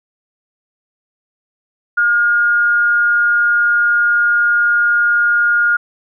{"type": "tone with frequency modulation", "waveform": "sine", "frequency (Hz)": 1424, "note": "F6", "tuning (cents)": 33, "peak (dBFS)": -10, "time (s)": [1.97, 5.77], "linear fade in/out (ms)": 10, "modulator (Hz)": 198, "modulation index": 0.2, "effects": []}